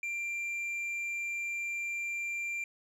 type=tone with tanh clipping; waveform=sine; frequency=2371 Hz; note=D7; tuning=16 cents sharp; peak=-34 dBFS; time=0.03-2.64 s; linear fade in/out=2 ms; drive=5 dB; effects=none